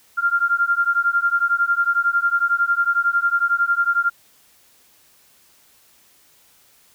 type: beating tone pair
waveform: sine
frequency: 1388 / 1399 Hz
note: F6 / F6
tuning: -11 / +3 cents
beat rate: 11 Hz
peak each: -19 dBFS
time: 0.17-4.1 s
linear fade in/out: 20 ms
effects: white hiss -55 dBFS RMS until 6.94 s